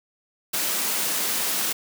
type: high-pass noise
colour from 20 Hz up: white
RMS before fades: -25 dBFS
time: 0.53-1.73 s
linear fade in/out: 10 ms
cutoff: 160 Hz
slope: 48 dB/octave
effects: none